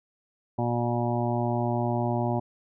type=harmonic tone; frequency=119.7 Hz; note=A#2; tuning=46 cents sharp; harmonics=1 / 2 / 3 / 5 / 6 / 7 / 8; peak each=-28 / -30 / -32 / -33 / -33 / -34 / -37 dBFS; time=0.58-2.4 s; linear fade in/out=10 ms; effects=none